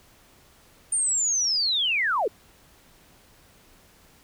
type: linear sweep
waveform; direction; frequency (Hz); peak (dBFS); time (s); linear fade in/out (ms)
sine; down; 9030 to 358.9; -21; 0.92-2.28; 5
effects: pink hiss -56 dBFS RMS until 4.23 s